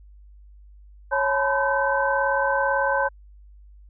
sine tone cluster, 551 / 861 / 987 / 1025 / 1537 Hz, C#5 / A5 / B5 / C6 / G6, -11 / -38 / -1 / -36 / -35 cents, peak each -24 / -26 / -28 / -30 / -24 dBFS, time 1.11-3.09 s, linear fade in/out 20 ms, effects added 50 Hz sine -45 dBFS peak until 3.89 s

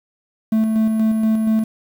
triangle tone with tremolo, 220 Hz, A3, in tune, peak -11 dBFS, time 0.52-1.64 s, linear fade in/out 5 ms, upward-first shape square, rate 4.2 Hz, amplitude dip 30%, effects 7-bit

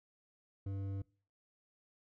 triangle tone with hard clipping, 98 Hz, G2, in tune, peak -39 dBFS, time 0.66-1.02 s, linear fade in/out 5 ms, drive 13 dB, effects noise-tail reverb RT60 0.4 s tail -23 dB re dry

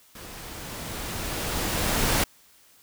pink noise with level ramp, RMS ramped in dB -42 to -22 dBFS, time 0.15-2.24 s, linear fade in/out 5 ms, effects white hiss -57 dBFS RMS until 2.82 s

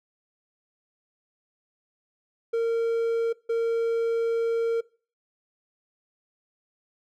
triangle tone bursts at uneven times, 460 Hz, A#4, 23 cents flat, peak -20 dBFS, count 2, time 2.53-3.33 / 3.49-4.81 s, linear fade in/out 10 ms, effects noise-tail reverb RT60 0.4 s tail -22 dB re dry

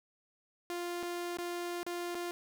sawtooth tone with dropouts, 349.2 Hz, F4, in tune, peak -32 dBFS, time 0.7-2.31 s, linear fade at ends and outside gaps 0 ms, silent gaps 1.028-1.033 / 1.371-1.386 / 1.83-1.865 / 2.147-2.152 s, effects none

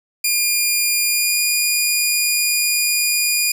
10% pulse tone with pitch glide, 2416 to 2436 Hz, D7 to D#7, +48 to -37 cents, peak -7 dBFS, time 0.24-3.52 s, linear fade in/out 5 ms, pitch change +15 cents, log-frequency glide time 1.05-1.37 s, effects none

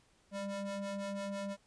square ring-modulated tone, 197.5 Hz, G3, 13 cents sharp, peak -35 dBFS, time 0.31-1.57 s, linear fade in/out 50 ms, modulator 398 Hz, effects pink hiss -69 dBFS RMS until 1.66 s + resampled to 22050 Hz

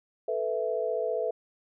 sine chord, A suspended second, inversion none, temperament just, 440 / 495 / 660 Hz, A4 / B4 / E5, 0 / +4 / +2 cents, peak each -31 dBFS, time 0.28-1.31 s, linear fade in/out 5 ms, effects none

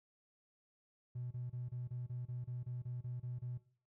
triangle tone bursts, 123.2 Hz, B2, 4 cents flat, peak -37 dBFS, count 13, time 1.15-3.578 s, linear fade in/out 10 ms, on 160 ms, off 29 ms, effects noise-tail reverb RT60 0.4 s tail -17 dB re dry + tanh soft clip ceiling -36 dBFS

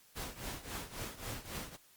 pink noise with tremolo, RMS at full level -40 dBFS, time 0.15-1.77 s, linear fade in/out 20 ms, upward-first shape triangle, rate 3.7 Hz, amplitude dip 85%, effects white hiss -64 dBFS RMS until 1.96 s + Opus 48 kbps

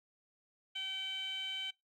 15% pulse tone with band-pass filter, 768 Hz, G5, 36 cents flat, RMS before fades -40 dBFS, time 0.75-1.71 s, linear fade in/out 10 ms, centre 3000 Hz, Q 5.7, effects noise-tail reverb RT60 0.2 s tail -23 dB re dry

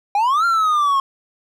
triangle exponential two-way sweep, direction up then down, 790 to 1396.9 to 1077 Hz, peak -12 dBFS, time 0.15-1 s, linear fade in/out 2 ms, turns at 0.45 s, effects none

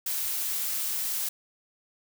blue noise, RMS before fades -30 dBFS, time 0.06-1.29 s, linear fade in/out 5 ms, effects none

